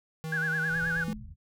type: tone with pitch glide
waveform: square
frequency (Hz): 159.2 to 165.29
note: D#3 to E3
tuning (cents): +40 to +5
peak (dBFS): -34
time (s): 0.24-1.13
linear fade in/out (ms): 0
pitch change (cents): +65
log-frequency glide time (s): 0.63-0.78
type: tone with vibrato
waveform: sine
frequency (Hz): 1568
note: G6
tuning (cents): 0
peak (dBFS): -27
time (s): 0.32-1.04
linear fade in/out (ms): 5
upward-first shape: sine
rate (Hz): 9.4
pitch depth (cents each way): 130
type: low-pass noise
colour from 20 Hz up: pink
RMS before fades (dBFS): -45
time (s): 0.68-1.36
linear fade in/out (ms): 50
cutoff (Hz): 150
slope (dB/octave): 48
type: tone with exponential decay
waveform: sine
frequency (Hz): 213.4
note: G#3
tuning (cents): +47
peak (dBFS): -27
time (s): 1.08-1.33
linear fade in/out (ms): 2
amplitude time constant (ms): 53
effects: none